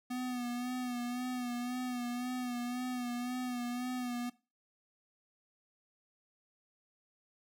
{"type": "tone with vibrato", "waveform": "square", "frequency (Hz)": 246.9, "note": "B3", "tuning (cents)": 0, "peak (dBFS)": -36, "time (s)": [0.1, 4.3], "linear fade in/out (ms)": 10, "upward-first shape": "sine", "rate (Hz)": 1.9, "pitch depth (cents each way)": 39, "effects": ["noise-tail reverb RT60 0.3 s tail -19 dB re dry"]}